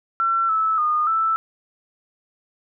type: tone with pitch steps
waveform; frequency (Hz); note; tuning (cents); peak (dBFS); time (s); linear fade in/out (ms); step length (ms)
sine; 1350 / 1307 / 1224 / 1322; E6 / E6 / D#6 / E6; +41 / -15 / -29 / +5; -17; 0.2-1.36; 0; 290
effects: none